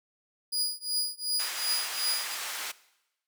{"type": "tone with tremolo", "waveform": "sawtooth", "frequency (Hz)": 4904, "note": "D#8", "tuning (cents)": -26, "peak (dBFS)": -22, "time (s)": [0.52, 2.35], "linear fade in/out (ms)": 10, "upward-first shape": "triangle", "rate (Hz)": 2.7, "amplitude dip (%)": 100}
{"type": "band-pass noise", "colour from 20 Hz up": "pink", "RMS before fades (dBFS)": -36, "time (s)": [1.39, 2.72], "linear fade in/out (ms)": 10, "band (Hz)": [1200, 15000], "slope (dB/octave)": 12}
{"effects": ["noise-tail reverb RT60 0.9 s tail -19 dB re dry"]}